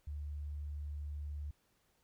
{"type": "tone", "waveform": "sine", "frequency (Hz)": 73.42, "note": "D2", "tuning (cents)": 0, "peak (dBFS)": -39, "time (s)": [0.07, 1.51], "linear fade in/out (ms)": 5, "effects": ["pink hiss -75 dBFS RMS until 2.03 s"]}